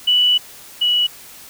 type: tone pair in turn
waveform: sine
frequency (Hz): 2960 / 2936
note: F#7 / F#7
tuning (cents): 0 / -14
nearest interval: unison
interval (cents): 14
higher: first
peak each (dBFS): -11 / -13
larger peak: first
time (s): 0.07-0.38 / 0.81-1.07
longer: first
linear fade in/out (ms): 10
effects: white hiss -40 dBFS RMS until 1.49 s